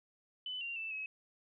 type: tone with pitch steps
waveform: sine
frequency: 3008 / 2769 / 2651 / 2564 Hz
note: F#7 / F7 / E7 / E7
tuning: +28 / -15 / +9 / -49 cents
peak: -38 dBFS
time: 0.46-1.06 s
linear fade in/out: 2 ms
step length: 150 ms
effects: none